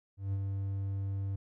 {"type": "tone with ADSR envelope", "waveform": "triangle", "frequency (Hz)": 98, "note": "G2", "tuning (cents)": 0, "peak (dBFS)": -27, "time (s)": [0.17, 1.36], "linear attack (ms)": 160, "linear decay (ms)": 45, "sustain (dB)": -3, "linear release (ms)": 7, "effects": []}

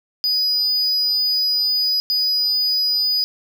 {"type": "tone bursts at uneven times", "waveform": "triangle", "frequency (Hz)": 4949, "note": "D#8", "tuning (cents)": -10, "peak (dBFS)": -15, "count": 2, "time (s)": [[0.24, 2], [2.1, 3.24]], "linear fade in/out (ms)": 0, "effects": []}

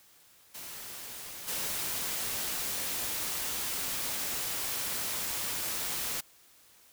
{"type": "noise with level steps", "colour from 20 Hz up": "white", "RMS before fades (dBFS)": [-43, -34], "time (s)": [0.54, 6.21], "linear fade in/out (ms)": 10, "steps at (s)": 1.47, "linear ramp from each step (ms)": 20, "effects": ["white hiss -60 dBFS RMS until 6.92 s"]}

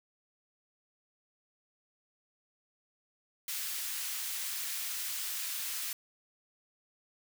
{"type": "high-pass noise", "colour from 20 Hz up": "white", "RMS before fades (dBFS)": -37, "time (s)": [3.48, 5.93], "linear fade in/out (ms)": 2, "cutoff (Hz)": 1600, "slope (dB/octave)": 12, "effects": []}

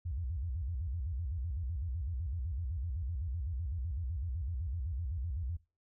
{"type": "tone with vibrato", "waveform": "sine", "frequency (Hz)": 73.42, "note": "D2", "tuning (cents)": 0, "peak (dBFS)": -34, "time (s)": [0.05, 5.57], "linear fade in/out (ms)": 10, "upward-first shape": "square", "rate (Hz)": 7.9, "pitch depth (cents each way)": 280, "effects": ["noise-tail reverb RT60 0.3 s tail -20 dB re dry"]}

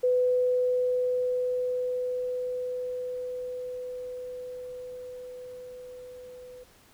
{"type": "tone with level ramp", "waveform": "sine", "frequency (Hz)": 500, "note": "B4", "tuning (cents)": 21, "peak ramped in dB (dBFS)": [-20, -43], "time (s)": [0.03, 6.64], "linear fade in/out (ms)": 10, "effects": ["pink hiss -58 dBFS RMS until 6.93 s"]}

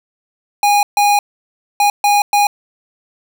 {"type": "tone bursts at uneven times", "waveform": "square", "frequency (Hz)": 820, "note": "G#5", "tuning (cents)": -22, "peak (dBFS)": -10, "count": 5, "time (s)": [[0.63, 0.83], [0.97, 1.19], [1.8, 1.9], [2.04, 2.22], [2.33, 2.47]], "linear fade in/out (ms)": 2, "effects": []}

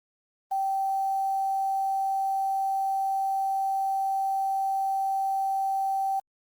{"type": "tone with quantisation", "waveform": "sine", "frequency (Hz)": 777, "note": "G5", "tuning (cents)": -16, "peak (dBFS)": -24, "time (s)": [0.51, 6.2], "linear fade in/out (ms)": 10, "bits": 8, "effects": ["Opus 32 kbps"]}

